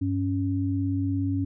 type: tone pair together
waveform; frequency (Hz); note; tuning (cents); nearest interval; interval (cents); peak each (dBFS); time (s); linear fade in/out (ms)
sine; 98.09 / 277.2; G2 / C#4; +2 / 0; octave + tritone; 1798; -26; 0.01-1.45; 10
effects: none